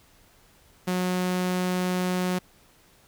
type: tone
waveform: sawtooth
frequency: 182 Hz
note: F#3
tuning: 28 cents flat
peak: -20 dBFS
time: 0.87-2.39 s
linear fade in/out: 10 ms
effects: pink hiss -58 dBFS RMS until 3.07 s